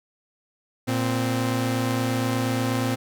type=tone pair together; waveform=sawtooth; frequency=116 / 260.4 Hz; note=A#2 / C4; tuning=-8 / -8 cents; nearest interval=octave + major second; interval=1400 cents; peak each=-21 dBFS; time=0.87-2.96 s; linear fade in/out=20 ms; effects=none